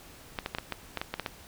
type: clicks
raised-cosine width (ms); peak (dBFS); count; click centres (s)
0.3; -15; 10; 0.388 / 0.461 / 0.549 / 0.585 / 0.723 / 0.973 / 1.015 / 1.14 / 1.197 / 1.262
effects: pink hiss -51 dBFS RMS until 1.47 s